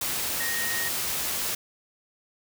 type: tone in noise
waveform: sine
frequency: 1864.7 Hz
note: A#6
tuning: in tune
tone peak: -30 dBFS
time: 0.4-0.89 s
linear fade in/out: 5 ms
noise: white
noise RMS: -29 dBFS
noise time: 0.01-1.55 s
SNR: -4 dB
effects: none